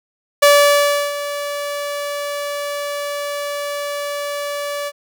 sawtooth tone with ADSR envelope, 577 Hz, D5, 31 cents flat, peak -3 dBFS, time 0.42-4.92 s, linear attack 10 ms, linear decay 690 ms, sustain -15 dB, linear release 46 ms, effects none

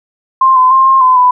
sine tone with pitch steps, 1054 / 1022 / 1058 / 1064 / 1021 / 997 Hz, C6 / C6 / C6 / C6 / C6 / B5, +12 / -41 / +19 / +29 / -43 / +16 cents, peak -4 dBFS, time 0.41-1.31 s, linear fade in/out 5 ms, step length 150 ms, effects none

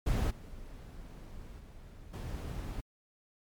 brown noise with level steps, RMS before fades -29 / -47 / -50 / -38 dBFS, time 0.06-2.81 s, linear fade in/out 10 ms, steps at 0.3 / 1.59 / 2.13 s, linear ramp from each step 10 ms, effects MP3 96 kbps

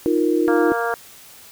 sine chord, Eb suspended second, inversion none, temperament equal, 311.1 / 349.2 / 466.2 Hz, Eb4 / F4 / Bb4, 0 / 0 / 0 cents, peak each -19 / -19 / -22 dBFS, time 0.06-0.72 s, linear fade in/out 0 ms
harmonic tone, 233.1 Hz, A#3, in tune, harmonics 2 / 3 / 4 / 5 / 6 / 7, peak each -24 / -25 / -29 / -29 / -27 / -29 dBFS, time 0.48-0.94 s, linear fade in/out 0 ms
effects white hiss -44 dBFS RMS until 1.51 s

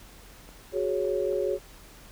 click train, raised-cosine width 1 ms, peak -36 dBFS, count 4, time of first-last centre 0.49-1.328 s, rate 3.58 Hz
sine chord, F# suspended second, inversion none, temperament equal, 370 / 415.3 / 554.4 Hz, F#4 / G#4 / C#5, 0 / 0 / 0 cents, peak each -29 dBFS, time 0.72-1.59 s, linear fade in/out 50 ms
effects added 43 Hz sine -51 dBFS peak until 2.11 s + pink hiss -51 dBFS RMS until 2.11 s

